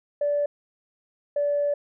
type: tone pair in turn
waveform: sine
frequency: 581 / 578.7 Hz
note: D5 / D5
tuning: -19 / -26 cents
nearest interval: unison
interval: 7 cents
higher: first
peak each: -20 dBFS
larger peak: neither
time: 0.21-0.46 / 1.36-1.74 s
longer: second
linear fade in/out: 5 ms
effects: tanh soft clip ceiling -16 dBFS